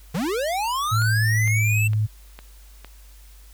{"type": "linear sweep", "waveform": "square", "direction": "up", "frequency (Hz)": [137.2, 2699], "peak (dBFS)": -23, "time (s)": [0.14, 1.88], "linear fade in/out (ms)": 10}
{"type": "tone with pitch glide", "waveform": "sine", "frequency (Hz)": [110, 107.18], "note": ["A2", "A2"], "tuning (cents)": [0, -45], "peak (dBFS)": -18, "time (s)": [0.91, 2.07], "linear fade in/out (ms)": 20, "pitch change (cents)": -45, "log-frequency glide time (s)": [1.38, 1.91]}
{"type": "click train", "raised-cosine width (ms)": 0.3, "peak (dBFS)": -23, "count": 5, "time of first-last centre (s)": [1.02, 2.846], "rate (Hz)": 2.19}
{"effects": ["added 50 Hz sine -44 dBFS peak until 3.53 s", "white hiss -54 dBFS RMS until 3.53 s"]}